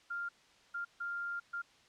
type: tone bursts at uneven times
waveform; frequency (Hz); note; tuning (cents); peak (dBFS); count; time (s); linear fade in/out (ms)
sine; 1396.9; F6; 0; -36; 4; 0.1-0.29 / 0.74-0.85 / 1-1.4 / 1.53-1.62; 10
effects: white hiss -64 dBFS RMS until 1.88 s + low-pass 5000 Hz 12 dB/octave